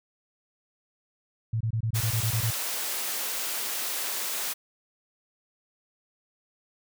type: tone bursts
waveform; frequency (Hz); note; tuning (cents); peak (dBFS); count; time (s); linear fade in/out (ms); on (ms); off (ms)
sine; 112.4; A2; +37; -24; 10; 1.53-2.506; 5; 76; 24
type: high-pass noise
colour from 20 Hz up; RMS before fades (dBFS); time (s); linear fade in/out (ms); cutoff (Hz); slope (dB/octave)
white; -31; 1.94-4.54; 20; 370; 12
effects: none